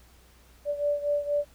sine beating tone pair, 581 / 585.2 Hz, D5 / D5, -19 / -6 cents, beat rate 4.2 Hz, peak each -26 / -30 dBFS, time 0.65-1.45 s, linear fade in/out 50 ms, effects added 60 Hz sine -56 dBFS peak until 1.54 s + pink hiss -59 dBFS RMS until 1.54 s

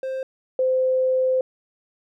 triangle / sine tone pair in turn, 526 / 516.7 Hz, C5 / C5, +9 / -22 cents, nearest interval unison, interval 31 cents, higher first, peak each -23 / -17 dBFS, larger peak second, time 0.03-0.23 / 0.59-1.41 s, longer second, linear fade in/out 2 ms, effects none

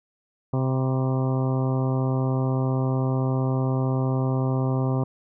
harmonic tone with a mistuned harmonic, 130.81 Hz, C3, in tune, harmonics 1 / 2 / 3 / 4 / 5 / 6 / 7 / 8 / 9, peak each -22 / -28 / -32 / -34 / -36 / -38 / -39 / -40 / -41 dBFS, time 0.53-5.04 s, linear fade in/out 5 ms, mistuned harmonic 7, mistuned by +68 cents, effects none

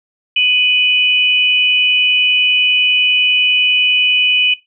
sine tone pair together, 2495 / 2970 Hz, D#7 / F#7, +4 / +6 cents, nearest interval minor third, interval 302 cents, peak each -13 dBFS, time 0.36-4.54 s, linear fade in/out 5 ms, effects noise-tail reverb RT60 0.2 s tail -18 dB re dry

